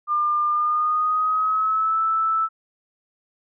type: tone with pitch glide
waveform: sine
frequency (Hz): 1200 to 1316.2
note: D6 to E6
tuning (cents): +37 to -3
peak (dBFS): -18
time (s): 0.07-2.49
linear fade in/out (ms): 50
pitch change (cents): +160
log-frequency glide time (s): 0.49-2
effects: none